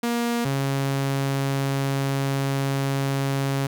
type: tone pair in turn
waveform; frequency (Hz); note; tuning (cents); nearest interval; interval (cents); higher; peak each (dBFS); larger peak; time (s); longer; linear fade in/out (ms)
sawtooth; 236.5 / 137.22; A#3 / C#3; +25 / -17; major sixth; 942; first; -18; neither; 0.03-0.45 / 0.45-3.67; second; 5
effects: none